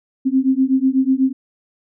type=beating tone pair; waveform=sine; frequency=260 / 268.1 Hz; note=C4 / C4; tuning=-11 / +42 cents; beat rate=8.1 Hz; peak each=-16 dBFS; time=0.25-1.33 s; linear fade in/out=20 ms; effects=none